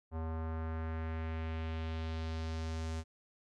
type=tone with low-pass filter sweep; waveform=square; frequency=80.6 Hz; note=E2; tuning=38 cents flat; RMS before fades=-38 dBFS; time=0.11-3.04 s; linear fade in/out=50 ms; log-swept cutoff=970 to 7500 Hz; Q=1.5; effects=none